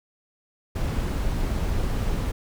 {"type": "noise", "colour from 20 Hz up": "brown", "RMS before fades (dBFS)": -25, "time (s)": [0.75, 2.32], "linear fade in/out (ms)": 10, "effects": []}